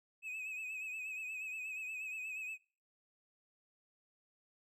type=tone with vibrato; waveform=triangle; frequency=2557 Hz; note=D#7; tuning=47 cents sharp; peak=-39 dBFS; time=0.22-2.58 s; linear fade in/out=50 ms; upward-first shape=triangle; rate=8.4 Hz; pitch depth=65 cents each way; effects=noise-tail reverb RT60 0.4 s tail -24 dB re dry

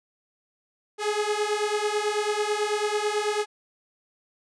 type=beating tone pair; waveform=sawtooth; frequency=415.3 / 424.4 Hz; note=G#4 / G#4; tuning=0 / +38 cents; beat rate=9.1 Hz; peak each=-23 dBFS; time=0.98-3.46 s; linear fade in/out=50 ms; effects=resampled to 22050 Hz

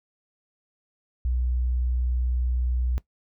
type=tone; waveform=sine; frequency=61.74 Hz; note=B1; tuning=in tune; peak=-22 dBFS; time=1.25-2.98 s; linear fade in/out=0 ms; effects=noise-tail reverb RT60 0.1 s tail -18 dB re dry

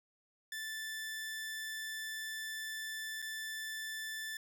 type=tone with dropouts; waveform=sawtooth; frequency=1759 Hz; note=A6; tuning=1 cent flat; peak=-36 dBFS; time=0.52-4.37 s; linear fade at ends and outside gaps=2 ms; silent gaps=3.219-3.224 s; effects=none

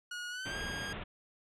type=tone with pitch glide; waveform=sawtooth; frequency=1447 to 1624.2 Hz; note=F#6 to G#6; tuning=-39 to -39 cents; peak=-35 dBFS; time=0.11-0.93 s; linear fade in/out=5 ms; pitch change=+200 cents; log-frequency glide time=0.3-0.58 s
type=low-pass noise; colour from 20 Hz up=pink; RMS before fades=-42 dBFS; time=0.45-1.04 s; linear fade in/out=10 ms; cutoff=3600 Hz; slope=96 dB/octave
effects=low-pass 8000 Hz 12 dB/octave

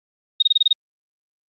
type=tone bursts; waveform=sine; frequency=3724 Hz; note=A#7; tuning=2 cents flat; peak=-11 dBFS; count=7; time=0.4-0.73 s; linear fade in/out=5 ms; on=24 ms; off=27 ms; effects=Opus 24 kbps

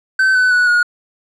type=tone with pitch steps; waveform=triangle; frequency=1537 / 1505.4 / 1474.4 / 1444 Hz; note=G6 / F#6 / F#6 / F#6; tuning=-35 / +29 / -7 / -43 cents; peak=-8 dBFS; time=0.19-0.83 s; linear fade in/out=5 ms; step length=160 ms; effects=resampled to 24000 Hz

